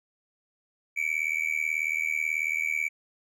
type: tone with amplitude modulation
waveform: triangle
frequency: 2294 Hz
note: D7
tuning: 41 cents flat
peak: -20 dBFS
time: 0.96-2.89 s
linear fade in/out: 20 ms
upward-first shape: sine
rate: 78.3 Hz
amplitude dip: 95%
effects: none